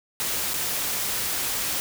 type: noise with dropouts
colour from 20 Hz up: white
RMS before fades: -27 dBFS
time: 0.2-1.8 s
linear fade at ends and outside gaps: 0 ms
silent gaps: 0.535-0.54 s
effects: none